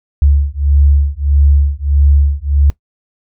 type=beating tone pair; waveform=sine; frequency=70.4 / 72 Hz; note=C#2 / D2; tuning=+27 / -34 cents; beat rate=1.6 Hz; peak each=-11 dBFS; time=0.22-2.7 s; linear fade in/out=0 ms; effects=noise-tail reverb RT60 0.1 s tail -19 dB re dry